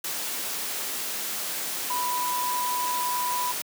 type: tone in noise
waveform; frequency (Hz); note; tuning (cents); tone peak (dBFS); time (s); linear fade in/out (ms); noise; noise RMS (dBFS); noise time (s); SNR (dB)
sine; 987.8; B5; 0; -26; 1.9-3.52; 5; white; -31; 0.04-3.62; +2
effects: high-pass 200 Hz 12 dB/octave